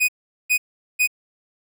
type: tone bursts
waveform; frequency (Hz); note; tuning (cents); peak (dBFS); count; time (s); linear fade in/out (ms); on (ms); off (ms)
45% pulse; 2489; D#7; 0; -15; 3; 0-1.075; 20; 85; 410
effects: none